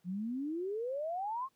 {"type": "exponential sweep", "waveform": "sine", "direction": "up", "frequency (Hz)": [171.5, 1101], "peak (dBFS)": -34, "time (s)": [0.04, 1.49], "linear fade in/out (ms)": 50, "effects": ["pink hiss -75 dBFS RMS until 1.55 s", "high-pass 100 Hz 12 dB/octave"]}